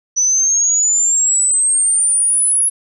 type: exponential sweep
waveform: sine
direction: up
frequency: 5940 to 10580 Hz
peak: -11 dBFS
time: 0.16-2.7 s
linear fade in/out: 20 ms
effects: none